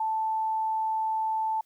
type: tone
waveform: sine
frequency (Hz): 880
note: A5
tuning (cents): 0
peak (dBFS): -25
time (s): 0-1.61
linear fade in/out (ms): 5
effects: white hiss -69 dBFS RMS until 1.65 s